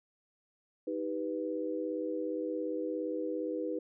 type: chord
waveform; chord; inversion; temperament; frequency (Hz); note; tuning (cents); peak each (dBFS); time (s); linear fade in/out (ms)
sine; Eb augmented; none; equal with one note detuned; 314.7 / 392 / 493.9; Eb4 / G4 / B4; +20 / 0 / 0; -36 / -39 / -36; 0.87-3.79; 5
effects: none